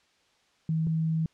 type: tone pair in turn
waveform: sine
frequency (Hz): 160.2 / 160.77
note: E3 / E3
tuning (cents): -49 / -43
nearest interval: unison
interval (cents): 6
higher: second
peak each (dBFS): -24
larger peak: neither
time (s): 0.69-0.87 / 0.87-1.26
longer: second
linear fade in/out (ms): 2
effects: white hiss -66 dBFS RMS until 1.33 s + low-pass 5000 Hz 12 dB/octave

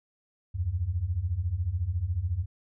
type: beating tone pair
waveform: sine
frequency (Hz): 79 / 93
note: D#2 / F#2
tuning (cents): +27 / +9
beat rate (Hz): 14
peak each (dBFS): -31 / -28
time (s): 0.54-2.46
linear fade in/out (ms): 20
effects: none

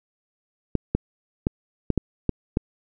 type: clicks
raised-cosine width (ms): 3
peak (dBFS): -7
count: 7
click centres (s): 0.753 / 0.95 / 1.469 / 1.903 / 1.977 / 2.293 / 2.571
effects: none

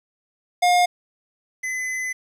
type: tone pair in turn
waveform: square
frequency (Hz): 713 / 2024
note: F5 / B6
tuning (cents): +36 / +42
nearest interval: octave + tritone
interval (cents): 1806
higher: second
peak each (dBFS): -15 / -25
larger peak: first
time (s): 0.62-0.86 / 1.63-2.13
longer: second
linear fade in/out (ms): 10
effects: low-pass 10000 Hz 12 dB/octave + 9-bit

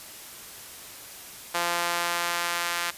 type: tone with high-pass filter sweep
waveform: sawtooth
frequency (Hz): 172.7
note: F3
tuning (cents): -19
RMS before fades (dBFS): -28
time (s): 1.54-2.91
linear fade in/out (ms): 10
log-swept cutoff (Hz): 810 to 1400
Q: 0.95
effects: white hiss -43 dBFS RMS until 2.97 s + resampled to 32000 Hz

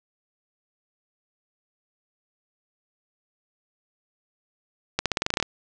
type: accelerating click train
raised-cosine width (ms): 0.2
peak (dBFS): -5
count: 11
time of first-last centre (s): 4.99-5.426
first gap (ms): 67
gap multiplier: 0.9
effects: resampled to 22050 Hz + 7-bit

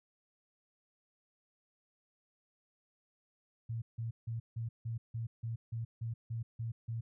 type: tone bursts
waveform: sine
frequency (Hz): 114.6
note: A#2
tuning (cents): -29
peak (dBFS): -35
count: 12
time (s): 3.69-7.01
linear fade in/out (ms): 10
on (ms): 130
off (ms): 160
effects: none

